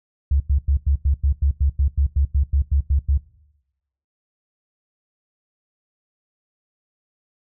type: tone bursts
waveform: sine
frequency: 70 Hz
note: C#2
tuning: 18 cents sharp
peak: -14 dBFS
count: 16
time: 0.31-3.176 s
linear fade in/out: 5 ms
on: 91 ms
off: 94 ms
effects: noise-tail reverb RT60 0.9 s tail -20 dB re dry